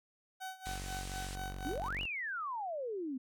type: tone with tremolo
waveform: 30% pulse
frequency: 755 Hz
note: F#5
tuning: 35 cents sharp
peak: -37 dBFS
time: 0.4-1.89 s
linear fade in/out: 20 ms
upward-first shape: sine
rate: 4.1 Hz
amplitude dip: 85%
type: band-pass noise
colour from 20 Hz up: white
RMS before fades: -49 dBFS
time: 0.65-1.36 s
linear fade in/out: 10 ms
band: 1300 to 9100 Hz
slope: 24 dB/octave
type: tone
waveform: sawtooth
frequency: 47 Hz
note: F#1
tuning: 28 cents sharp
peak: -37 dBFS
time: 0.66-2.06 s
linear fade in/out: 10 ms
type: exponential two-way sweep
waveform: sine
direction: up then down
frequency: 246.9 to 2960 to 246.9 Hz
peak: -36 dBFS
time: 1.65-3.18 s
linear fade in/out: 10 ms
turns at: 2.02 s
effects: none